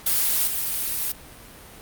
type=noise with level steps; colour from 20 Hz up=blue; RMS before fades=-21 / -26 dBFS; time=0.06-1.12 s; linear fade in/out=5 ms; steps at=0.47 s; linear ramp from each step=2 ms; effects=pink hiss -44 dBFS RMS until 1.81 s + Opus 48 kbps